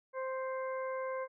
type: harmonic tone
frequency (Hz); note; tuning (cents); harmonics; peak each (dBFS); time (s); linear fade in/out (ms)
523.3; C5; 0; 1 / 2 / 3 / 4; -36 / -41 / -48 / -50; 0.13-1.28; 50
effects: none